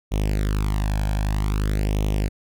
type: tone with flanger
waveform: sawtooth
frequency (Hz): 51.4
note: G#1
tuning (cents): -17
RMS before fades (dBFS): -22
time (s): 0.11-2.29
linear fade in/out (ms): 20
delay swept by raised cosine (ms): 0.32 to 1.25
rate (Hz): 0.52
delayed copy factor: +0.8
effects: none